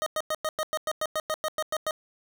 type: tone bursts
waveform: 25% pulse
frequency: 622.3 Hz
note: D#5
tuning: in tune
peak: -22 dBFS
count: 14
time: 0.02-1.909 s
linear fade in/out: 0 ms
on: 43 ms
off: 99 ms
effects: none